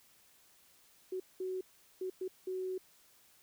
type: tone bursts at uneven times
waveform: sine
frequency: 372.8 Hz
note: F#4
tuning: 13 cents sharp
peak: -35 dBFS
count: 5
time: 1.12-1.2 / 1.4-1.61 / 2.01-2.1 / 2.21-2.28 / 2.47-2.78 s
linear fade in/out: 5 ms
effects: white hiss -65 dBFS RMS until 3.42 s